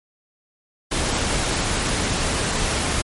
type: noise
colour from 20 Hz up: pink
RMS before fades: -22 dBFS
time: 0.91-3.02 s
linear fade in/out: 10 ms
effects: MP3 48 kbps